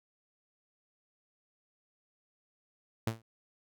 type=tone with exponential decay; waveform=sawtooth; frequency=113.1 Hz; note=A2; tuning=48 cents sharp; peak=-23 dBFS; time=3.07-3.22 s; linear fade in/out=5 ms; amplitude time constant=32 ms; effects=none